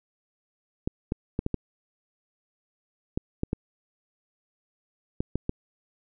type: clicks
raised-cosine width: 3 ms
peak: -13 dBFS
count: 11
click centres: 0.875 / 1.121 / 1.391 / 1.464 / 1.543 / 3.175 / 3.434 / 3.531 / 5.205 / 5.356 / 5.494 s
effects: none